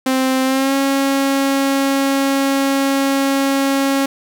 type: tone with pitch glide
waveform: sawtooth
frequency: 261.6 to 273.8 Hz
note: C4 to C#4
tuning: 0 to -21 cents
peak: -10 dBFS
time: 0.06-4.06 s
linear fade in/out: 5 ms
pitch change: +79 cents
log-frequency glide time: 0.44-0.74 s
effects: none